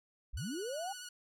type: linear sweep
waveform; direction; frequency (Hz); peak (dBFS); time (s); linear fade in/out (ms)
sine; up; 30.75 to 814; -37; 0.33-0.93; 10
type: tone with vibrato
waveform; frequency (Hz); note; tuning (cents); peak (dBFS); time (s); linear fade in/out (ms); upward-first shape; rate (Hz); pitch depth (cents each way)
10% pulse; 1467; F#6; -15; -36; 0.37-1.09; 5; sine; 14; 28
effects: none